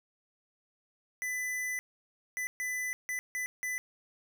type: tone bursts at uneven times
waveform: square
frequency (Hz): 2000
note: B6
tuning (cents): +21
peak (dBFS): -33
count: 6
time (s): 1.22-1.79 / 2.37-2.47 / 2.6-2.93 / 3.09-3.19 / 3.35-3.46 / 3.63-3.78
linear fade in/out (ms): 0
effects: none

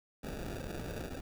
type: noise with sample-and-hold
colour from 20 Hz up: pink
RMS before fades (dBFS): -41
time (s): 0.23-1.21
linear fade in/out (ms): 10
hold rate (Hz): 1050
effects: none

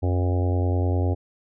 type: harmonic tone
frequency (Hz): 89.9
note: F#2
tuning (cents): -49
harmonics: 1 / 3 / 4 / 5 / 6 / 7 / 8 / 9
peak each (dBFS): -20 / -30 / -32 / -34 / -36 / -37 / -38 / -39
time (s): 0.02-1.15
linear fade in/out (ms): 20
effects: none

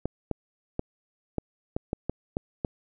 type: clicks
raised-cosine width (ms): 2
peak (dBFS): -14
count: 9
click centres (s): 0.056 / 0.313 / 0.794 / 1.383 / 1.765 / 1.931 / 2.096 / 2.369 / 2.648
effects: none

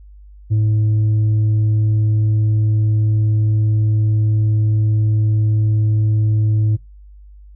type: tone with tanh clipping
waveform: sine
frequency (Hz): 107.6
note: A2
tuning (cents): -38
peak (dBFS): -13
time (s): 0.5-6.77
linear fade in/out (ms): 20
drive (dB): 3
effects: noise-tail reverb RT60 0.2 s tail -25 dB re dry + added 50 Hz sine -38 dBFS peak until 7.55 s

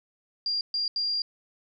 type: tone bursts at uneven times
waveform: sine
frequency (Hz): 4783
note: D8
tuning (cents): +31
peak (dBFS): -25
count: 3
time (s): 0.46-0.61 / 0.74-0.88 / 0.96-1.22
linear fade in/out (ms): 2
effects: none

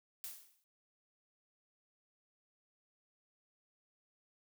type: noise with exponential decay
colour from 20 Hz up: blue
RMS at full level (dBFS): -42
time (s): 0.24-0.64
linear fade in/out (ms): 0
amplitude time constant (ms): 86
effects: none

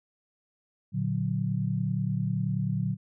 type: chord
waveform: sine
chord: Bb augmented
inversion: none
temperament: equal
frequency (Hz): 116.54 / 146.83 / 185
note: Bb2 / D3 / F#3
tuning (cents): 0 / 0 / 0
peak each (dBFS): -30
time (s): 0.92-2.97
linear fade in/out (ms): 50
effects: none

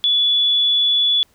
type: tone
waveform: sine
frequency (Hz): 3429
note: A7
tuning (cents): -45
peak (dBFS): -13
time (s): 0.04-1.23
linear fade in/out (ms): 0
effects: pink hiss -58 dBFS RMS until 1.34 s

